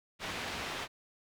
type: low-pass noise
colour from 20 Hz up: white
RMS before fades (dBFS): -39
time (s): 0.19-0.88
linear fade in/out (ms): 50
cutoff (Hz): 2900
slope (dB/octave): 12
effects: none